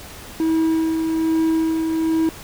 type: tone with tremolo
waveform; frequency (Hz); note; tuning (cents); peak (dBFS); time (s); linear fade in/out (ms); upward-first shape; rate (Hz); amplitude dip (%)
triangle; 322.5; E4; -38; -13; 0.4-2.29; 0; sine; 1.2; 35
effects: pink hiss -38 dBFS RMS until 2.43 s